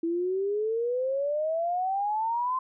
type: exponential sweep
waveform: sine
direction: up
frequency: 327.9 to 1046.5 Hz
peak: -25 dBFS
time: 0.03-2.59 s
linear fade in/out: 5 ms
effects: none